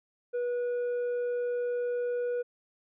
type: tone with tanh clipping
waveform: sine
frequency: 486.3 Hz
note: B4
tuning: 27 cents flat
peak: -29 dBFS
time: 0.33-2.43 s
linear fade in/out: 20 ms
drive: 4 dB
effects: none